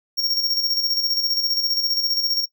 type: tone with tremolo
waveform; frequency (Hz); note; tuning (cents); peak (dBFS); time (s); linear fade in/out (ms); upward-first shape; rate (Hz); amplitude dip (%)
square; 5540; F8; -15; -18; 0.17-2.46; 20; square; 15; 50
effects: noise-tail reverb RT60 0.1 s tail -20 dB re dry